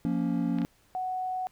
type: chord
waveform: triangle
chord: Bb minor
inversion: second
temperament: just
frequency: 174.81 / 233.1 / 279.7 Hz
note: F3 / Bb3 / Db4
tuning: +2 / 0 / +16 cents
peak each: -28 dBFS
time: 0.05-0.65 s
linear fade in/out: 0 ms
type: clicks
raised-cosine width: 0.3 ms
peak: -26 dBFS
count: 2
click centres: 0.586 / 0.618 s
type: tone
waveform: sine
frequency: 742 Hz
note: F#5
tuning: 5 cents sharp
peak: -29 dBFS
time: 0.95-1.47 s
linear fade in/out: 0 ms
effects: pink hiss -64 dBFS RMS until 1.51 s